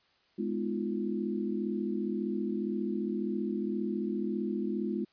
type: chord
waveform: sine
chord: F half-diminished seventh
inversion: first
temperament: just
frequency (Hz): 209.5 / 251.4 / 314.3 / 349.2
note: Ab3 / Cb4 / Eb4 / F4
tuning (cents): +15 / +31 / +18 / 0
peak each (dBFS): -33 / -37 / -39 / -35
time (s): 0.38-5.05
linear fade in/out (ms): 10
effects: white hiss -68 dBFS RMS until 5.12 s + resampled to 11025 Hz